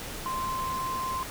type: tone in noise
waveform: sine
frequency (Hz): 1044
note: C6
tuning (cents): -4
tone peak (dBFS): -29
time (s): 0.26-1.23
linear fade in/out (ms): 0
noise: pink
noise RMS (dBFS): -38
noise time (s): 0-1.3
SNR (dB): +6
effects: none